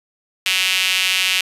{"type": "tone with high-pass filter", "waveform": "sawtooth", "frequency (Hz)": 186.5, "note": "F#3", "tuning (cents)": 14, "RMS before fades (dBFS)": -18, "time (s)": [0.46, 1.41], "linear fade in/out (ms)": 0, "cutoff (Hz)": 2700, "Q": 3.2, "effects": ["resampled to 32000 Hz", "7-bit"]}